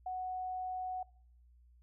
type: tone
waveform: sine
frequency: 740 Hz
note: F#5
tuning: in tune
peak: -36 dBFS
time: 0.06-1.03 s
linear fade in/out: 5 ms
effects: noise-tail reverb RT60 0.6 s tail -23 dB re dry + added 60 Hz sine -60 dBFS peak until 1.82 s